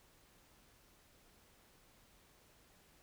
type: silence
effects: pink hiss -67 dBFS RMS until 3.02 s